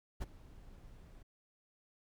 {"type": "noise with ADSR envelope", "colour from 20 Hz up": "brown", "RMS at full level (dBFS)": -34, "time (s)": [0.2, 1.23], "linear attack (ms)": 23, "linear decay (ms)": 23, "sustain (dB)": -21, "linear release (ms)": 10, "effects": []}